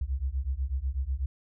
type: beating tone pair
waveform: sine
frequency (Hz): 62.7 / 70.8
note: B1 / C#2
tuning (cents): +27 / +37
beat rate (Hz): 8.1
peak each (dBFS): -30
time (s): 0.01-1.26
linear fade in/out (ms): 5
effects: tanh soft clip ceiling -20 dBFS